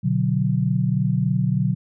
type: chord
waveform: sine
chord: B minor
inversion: none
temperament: equal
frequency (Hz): 123.47 / 146.83 / 185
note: B2 / D3 / F#3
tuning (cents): 0 / 0 / 0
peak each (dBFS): -22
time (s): 0.03-1.75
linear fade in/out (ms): 20
effects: none